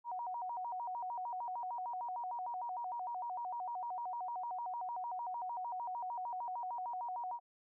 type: tone with vibrato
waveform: sine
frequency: 837 Hz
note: G#5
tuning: 13 cents sharp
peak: -38 dBFS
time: 0.04-7.4 s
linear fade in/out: 50 ms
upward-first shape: square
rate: 6.6 Hz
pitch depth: 220 cents each way
effects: none